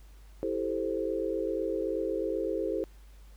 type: chord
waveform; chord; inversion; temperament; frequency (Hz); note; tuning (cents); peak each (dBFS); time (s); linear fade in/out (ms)
sine; A minor seventh; second; equal; 329.6 / 392 / 440 / 523.3; E4 / G4 / A4 / C5; 0 / 0 / 0 / 0; -34; 0.43-2.84; 0
effects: added 50 Hz sine -49 dBFS peak until 3.36 s + pink hiss -63 dBFS RMS until 3.36 s